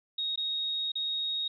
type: tone with dropouts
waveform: sine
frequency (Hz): 3753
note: A#7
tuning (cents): +11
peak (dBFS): -29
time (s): 0.18-1.48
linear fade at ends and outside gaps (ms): 5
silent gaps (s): 0.359-0.375 / 0.919-0.954
effects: none